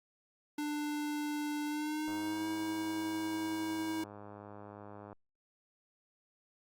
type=tone with pitch glide; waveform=square; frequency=296.8 to 319.9 Hz; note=D4 to D#4; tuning=+18 to +48 cents; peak=-35 dBFS; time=0.58-4.04 s; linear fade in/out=5 ms; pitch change=+130 cents; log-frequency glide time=1.66-2.47 s
type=click train; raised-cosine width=1 ms; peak=-35 dBFS; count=315; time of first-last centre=2.08-5.129 s; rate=103 Hz
effects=Opus 48 kbps